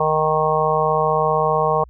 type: harmonic tone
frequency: 155.5 Hz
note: D#3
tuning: 1 cent flat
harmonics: 1 / 3 / 4 / 5 / 6 / 7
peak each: -26 / -21 / -22 / -22 / -24 / -21 dBFS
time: 0-1.84 s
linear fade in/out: 5 ms
effects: added 60 Hz sine -41 dBFS peak until 1.89 s